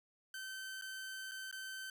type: tone with dropouts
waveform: sawtooth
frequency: 1541 Hz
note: G6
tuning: 30 cents flat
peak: -40 dBFS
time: 0.34-1.9 s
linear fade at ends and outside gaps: 2 ms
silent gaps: 0.813-0.821 / 1.313-1.317 / 1.513-1.526 s
effects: none